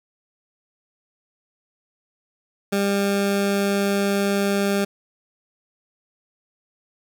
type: tone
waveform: 20% pulse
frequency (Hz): 199.6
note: G3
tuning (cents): +32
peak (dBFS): -14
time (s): 2.72-4.85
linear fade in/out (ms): 10
effects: none